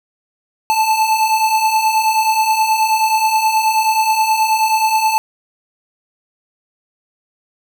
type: beating tone pair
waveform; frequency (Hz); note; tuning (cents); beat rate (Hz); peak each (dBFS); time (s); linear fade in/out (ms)
square; 869 / 878.4; A5 / A5; -22 / -3; 9.4; -20 / -14; 0.7-5.18; 0
effects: none